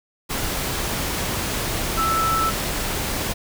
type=tone in noise; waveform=sine; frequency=1318.5 Hz; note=E6; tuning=in tune; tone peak=-19 dBFS; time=1.97-2.51 s; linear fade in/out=20 ms; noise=pink; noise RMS=-25 dBFS; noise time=0.29-3.34 s; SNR=+3 dB; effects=none